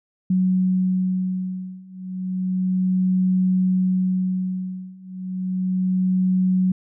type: beating tone pair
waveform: sine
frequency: 185 / 185.32 Hz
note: F#3 / F#3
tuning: 0 / +3 cents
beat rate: 0.32 Hz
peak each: -22 / -21 dBFS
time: 0.3-6.72 s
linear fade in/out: 5 ms
effects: none